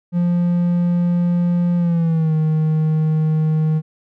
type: tone with pitch glide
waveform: triangle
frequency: 174.61 to 156.46 Hz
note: F3 to D#3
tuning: 0 to +10 cents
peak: -12 dBFS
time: 0.12-3.82 s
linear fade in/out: 50 ms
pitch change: -190 cents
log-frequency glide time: 1.77-2.34 s
effects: none